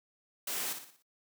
white noise with echo, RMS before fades -36 dBFS, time 0.47-0.73 s, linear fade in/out 5 ms, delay 59 ms, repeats 5, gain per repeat -7 dB, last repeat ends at 1.025 s, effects noise-tail reverb RT60 0.1 s tail -24 dB re dry + high-pass 200 Hz 12 dB/octave

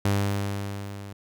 sawtooth tone with level ramp, 100.2 Hz, G2, 38 cents sharp, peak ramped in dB -16 to -34 dBFS, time 0.05-1.13 s, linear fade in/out 5 ms, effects none

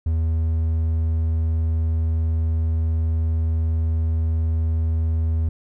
triangle tone, 80.7 Hz, E2, 36 cents flat, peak -16 dBFS, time 0.06-5.49 s, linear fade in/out 5 ms, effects none

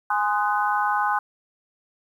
sine chord, Ab dominant seventh, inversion none, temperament just, 830.6 / 1038.3 / 1245.9 / 1495.1 Hz, Ab5 / C6 / Eb6 / Gb6, 0 / -14 / +2 / +18 cents, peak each -23 / -26 / -27 / -27 dBFS, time 0.1-1.19 s, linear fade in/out 5 ms, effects 9-bit

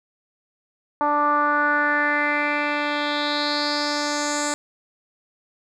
10% pulse tone with low-pass filter sweep, 293.7 Hz, D4, in tune, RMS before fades -22 dBFS, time 1.01-4.54 s, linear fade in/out 0 ms, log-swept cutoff 1000 to 7800 Hz, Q 4.4, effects none

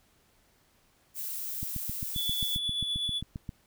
violet noise, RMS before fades -36 dBFS, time 1.14-2.59 s, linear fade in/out 50 ms
click train, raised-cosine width 5 ms, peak -24 dBFS, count 15, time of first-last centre 1.63-3.492 s, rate 7.52 Hz
triangle tone with tremolo, 3437 Hz, A7, 41 cents flat, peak -26 dBFS, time 2.14-3.22 s, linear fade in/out 50 ms, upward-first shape triangle, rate 8 Hz, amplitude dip 40%
effects pink hiss -66 dBFS RMS until 3.66 s

